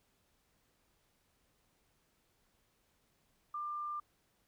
sine tone, 1193 Hz, D6, 27 cents sharp, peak -37 dBFS, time 3.54-4 s, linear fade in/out 5 ms, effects pink hiss -75 dBFS RMS until 4.47 s

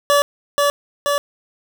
25% pulse tone with echo, 574 Hz, D5, 40 cents flat, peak -8 dBFS, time 0.1-0.22 s, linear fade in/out 0 ms, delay 480 ms, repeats 2, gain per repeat -2 dB, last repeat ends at 1.18 s, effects 8-bit

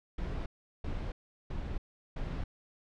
brown noise bursts, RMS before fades -36 dBFS, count 4, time 0.18-2.44 s, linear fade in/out 5 ms, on 280 ms, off 380 ms, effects low-pass 4000 Hz 12 dB/octave

